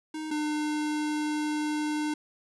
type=tone pair in turn; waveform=square; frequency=311.1 / 301.9 Hz; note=D#4 / D4; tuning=0 / +48 cents; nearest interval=minor second; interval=52 cents; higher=first; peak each=-34 / -28 dBFS; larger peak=second; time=0.14-0.31 / 0.31-2.14 s; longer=second; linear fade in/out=5 ms; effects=resampled to 24000 Hz + 10-bit